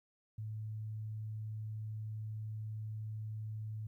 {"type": "tone", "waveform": "sine", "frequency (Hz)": 108.4, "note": "A2", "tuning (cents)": -25, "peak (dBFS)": -39, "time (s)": [0.38, 3.87], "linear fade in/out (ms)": 5, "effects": ["13-bit"]}